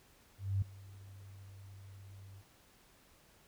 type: tone with ADSR envelope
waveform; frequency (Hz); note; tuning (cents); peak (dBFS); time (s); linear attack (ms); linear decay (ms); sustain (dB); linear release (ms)
sine; 97.8; G2; -4; -28; 0.38-2.43; 240; 4; -22; 45
effects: pink hiss -65 dBFS RMS until 3.47 s